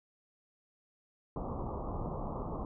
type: low-pass noise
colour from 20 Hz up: pink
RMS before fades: -38 dBFS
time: 1.36-2.65 s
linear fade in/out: 2 ms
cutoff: 1200 Hz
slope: 96 dB/octave
effects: none